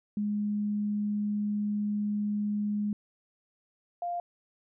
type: tone pair in turn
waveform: sine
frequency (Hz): 207.7 / 698.6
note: G#3 / F5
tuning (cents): 0 / 0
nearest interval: octave + major sixth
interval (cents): 2100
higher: second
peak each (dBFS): -27 / -30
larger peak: first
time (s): 0.17-2.93 / 4.02-4.2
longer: first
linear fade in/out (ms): 2
effects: none